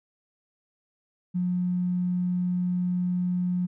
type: tone with tanh clipping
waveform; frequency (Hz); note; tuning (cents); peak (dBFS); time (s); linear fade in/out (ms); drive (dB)
triangle; 179.4; F3; +47; -23; 1.34-3.67; 20; 3
effects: none